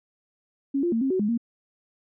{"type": "tone with pitch steps", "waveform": "sine", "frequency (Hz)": [275.8, 346.9, 227.8, 268, 373.7, 208.2, 233.5], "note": ["C#4", "F4", "A#3", "C4", "F#4", "G#3", "A#3"], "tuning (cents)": [-9, -12, -40, 42, 17, 5, 3], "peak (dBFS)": -21, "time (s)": [0.74, 1.377], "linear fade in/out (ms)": 10, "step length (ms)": 91, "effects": []}